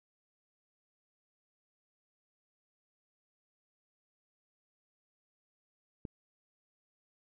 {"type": "click", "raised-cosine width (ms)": 3, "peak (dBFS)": -27, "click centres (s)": 6.052, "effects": []}